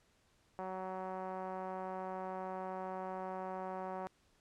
5% pulse tone with low-pass filter, 187.1 Hz, F#3, 20 cents sharp, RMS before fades -42 dBFS, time 0.59-4.07 s, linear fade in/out 0 ms, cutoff 820 Hz, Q 1.7, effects pink hiss -72 dBFS RMS until 4.4 s + low-pass 9000 Hz 12 dB/octave

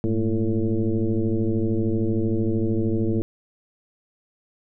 sine tone with frequency modulation, 116.54 Hz, A#2, in tune, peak -19 dBFS, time 0.04-3.22 s, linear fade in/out 0 ms, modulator 110 Hz, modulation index 2.8, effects none

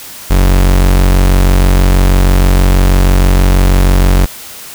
40% pulse tone, 46.25 Hz, F#1, in tune, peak -4 dBFS, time 0.3-4.26 s, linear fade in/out 10 ms, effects white hiss -29 dBFS RMS until 4.74 s

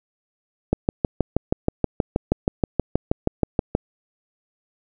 click train, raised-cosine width 2 ms, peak -4 dBFS, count 20, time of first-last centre 0.73-3.751 s, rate 6.29 Hz, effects none

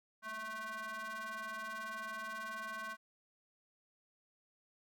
square ring-modulated tone, 216.8 Hz, A3, 25 cents flat, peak -39 dBFS, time 0.22-2.97 s, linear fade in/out 50 ms, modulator 1310 Hz, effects none

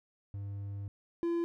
triangle tone pair in turn, 100 / 339.8 Hz, G2 / F4, +35 / -47 cents, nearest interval octave + major sixth, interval 2118 cents, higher second, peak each -35 / -27 dBFS, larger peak second, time 0.34-0.88 / 1.23-1.44 s, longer first, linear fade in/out 0 ms, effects none

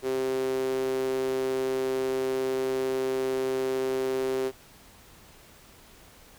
sawtooth tone with high-pass filter, 131.1 Hz, C3, 4 cents sharp, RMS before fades -28 dBFS, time 0.02-4.52 s, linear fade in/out 50 ms, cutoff 370 Hz, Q 6.4, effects pink hiss -53 dBFS RMS until 6.38 s

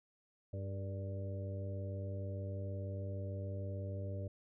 harmonic tone with a mistuned harmonic, 97.9 Hz, G2, 2 cents flat, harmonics 1 / 2 / 3 / 4 / 5 / 6, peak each -39 / -51 / -53 / -54 / -52 / -49 dBFS, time 0.53-4.28 s, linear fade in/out 5 ms, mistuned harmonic 5, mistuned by -41 cents, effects none

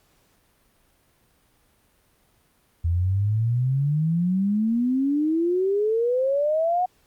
sine exponential sweep, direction up, 82 to 740 Hz, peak -19 dBFS, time 2.84-6.86 s, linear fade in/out 10 ms, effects pink hiss -63 dBFS RMS until 7.06 s + Opus 48 kbps

